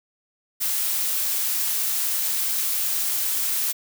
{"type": "noise", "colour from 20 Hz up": "blue", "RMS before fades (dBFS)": -24, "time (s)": [0.6, 3.73], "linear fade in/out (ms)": 20, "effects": []}